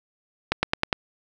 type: accelerating click train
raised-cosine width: 0.3 ms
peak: -4 dBFS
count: 5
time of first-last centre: 0.52-0.928 s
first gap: 110 ms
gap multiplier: 0.95
effects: none